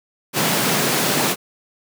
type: high-pass noise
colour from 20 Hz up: pink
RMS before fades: -19 dBFS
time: 0.33-1.36 s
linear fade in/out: 50 ms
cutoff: 130 Hz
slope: 48 dB/octave
effects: none